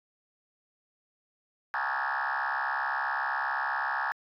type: tone with frequency modulation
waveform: sine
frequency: 1270 Hz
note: D#6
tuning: 35 cents sharp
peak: -26 dBFS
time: 1.74-4.12 s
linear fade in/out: 0 ms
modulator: 67.7 Hz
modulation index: 7.2
effects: tanh soft clip ceiling -25 dBFS